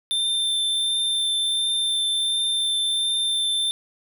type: tone with vibrato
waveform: square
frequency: 3569 Hz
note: A7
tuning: 24 cents sharp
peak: -21 dBFS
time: 0.11-3.71 s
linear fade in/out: 0 ms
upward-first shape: triangle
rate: 1.4 Hz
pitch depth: 11 cents each way
effects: none